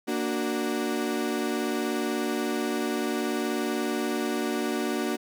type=chord; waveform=35% pulse; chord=Bb augmented; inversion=none; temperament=equal; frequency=233.1 / 293.7 / 370 Hz; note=Bb3 / D4 / F#4; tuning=0 / 0 / 0 cents; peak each=-29 dBFS; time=0.07-5.17 s; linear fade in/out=20 ms; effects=none